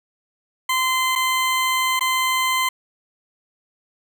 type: tone with dropouts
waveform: 20% pulse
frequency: 1034 Hz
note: C6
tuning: 21 cents flat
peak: -13 dBFS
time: 0.69-2.69 s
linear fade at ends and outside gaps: 5 ms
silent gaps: 1.154-1.158 / 1.994-2.008 s
effects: none